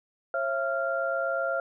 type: tone cluster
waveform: sine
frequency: 542 / 670 / 1389 Hz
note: C#5 / E5 / F6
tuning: -39 / +28 / -10 cents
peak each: -30 dBFS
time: 0.34-1.6 s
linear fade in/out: 2 ms
effects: none